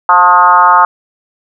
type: tone with frequency modulation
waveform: sine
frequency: 1071 Hz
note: C6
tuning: 40 cents sharp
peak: -3 dBFS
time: 0.09-0.85 s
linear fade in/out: 2 ms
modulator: 181 Hz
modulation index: 1.6
effects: none